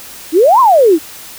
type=exponential two-way sweep; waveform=sine; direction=up then down; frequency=294.2 to 1090 to 294.2 Hz; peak=-4 dBFS; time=0.32-0.99 s; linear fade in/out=50 ms; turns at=0.6 s; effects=white hiss -32 dBFS RMS until 1.38 s